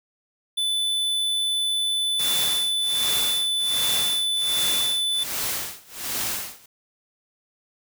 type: tone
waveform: square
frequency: 3498 Hz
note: A7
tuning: 11 cents flat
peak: -22 dBFS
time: 0.57-5.24 s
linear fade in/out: 10 ms
type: noise with tremolo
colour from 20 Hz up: white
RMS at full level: -26 dBFS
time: 2.19-6.66 s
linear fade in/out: 5 ms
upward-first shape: sine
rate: 1.3 Hz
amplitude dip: 95%
effects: none